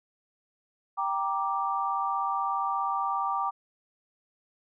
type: chord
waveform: sine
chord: G minor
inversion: none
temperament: just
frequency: 784 / 940.8 / 1176 Hz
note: G5 / Bb5 / D6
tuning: 0 / +16 / +2 cents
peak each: -31 / -32 / -29 dBFS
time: 0.97-3.51 s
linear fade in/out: 20 ms
effects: none